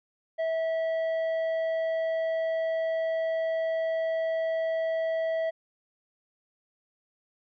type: tone with tanh clipping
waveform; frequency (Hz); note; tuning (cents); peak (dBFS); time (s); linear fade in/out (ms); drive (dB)
triangle; 650; E5; -24; -27; 0.38-5.51; 20; 11
effects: none